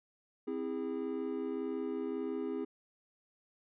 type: chord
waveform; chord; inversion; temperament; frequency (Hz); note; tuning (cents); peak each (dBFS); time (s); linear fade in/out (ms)
triangle; C augmented; none; just; 261.6 / 327 / 408.8; C4 / E4 / G#4; 0 / -14 / -27; -37 / -38 / -36; 0.47-2.65; 10
effects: resampled to 8000 Hz